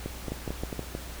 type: two click trains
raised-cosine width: 2 ms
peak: -19 / -18 dBFS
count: 5 / 4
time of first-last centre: 0.06-0.951 / 0.32-0.793 s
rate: 4.49 / 6.34 Hz
effects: added 60 Hz sine -40 dBFS peak until 1.2 s + pink hiss -43 dBFS RMS until 1.2 s